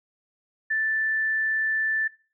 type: tone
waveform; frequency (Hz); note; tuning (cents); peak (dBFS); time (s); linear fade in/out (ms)
sine; 1762; A6; +2; -22; 0.7-2.08; 10
effects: noise-tail reverb RT60 0.4 s tail -20 dB re dry